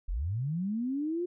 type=linear sweep; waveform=sine; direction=up; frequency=34.38 to 361.2 Hz; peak=-29 dBFS; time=0.08-1.26 s; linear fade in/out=10 ms; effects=none